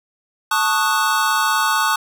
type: chord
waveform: square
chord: D# half-diminished seventh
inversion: second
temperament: equal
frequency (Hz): 880 / 1108.7 / 1244.5 / 1480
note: A5 / C#6 / D#6 / F#6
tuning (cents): 0 / 0 / 0 / 0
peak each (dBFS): -22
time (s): 0.51-1.96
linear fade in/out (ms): 5
effects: none